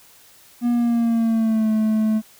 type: tone with pitch glide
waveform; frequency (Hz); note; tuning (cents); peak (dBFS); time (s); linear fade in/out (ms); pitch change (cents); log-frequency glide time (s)
triangle; 239.9 to 217.5; A#3 to A3; +50 to -20; -14; 0.61-2.22; 50; -170; 0.71-1.7
effects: white hiss -50 dBFS RMS until 2.39 s